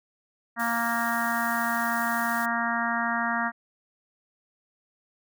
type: harmonic tone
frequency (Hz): 233.1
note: A#3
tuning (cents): 0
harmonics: 1 / 3 / 4 / 5 / 6 / 7 / 8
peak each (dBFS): -32 / -32 / -32 / -32 / -32 / -32 / -32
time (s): 0.56-3.52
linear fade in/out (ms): 50
type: noise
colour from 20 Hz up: blue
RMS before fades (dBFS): -39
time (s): 0.59-2.46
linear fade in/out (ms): 10
effects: none